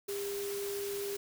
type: tone in noise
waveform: sine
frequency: 401.9 Hz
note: G4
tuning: 43 cents sharp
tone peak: -35 dBFS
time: 0.08-1.17 s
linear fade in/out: 10 ms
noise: white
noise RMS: -43 dBFS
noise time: 0.08-1.17 s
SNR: +5 dB
effects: none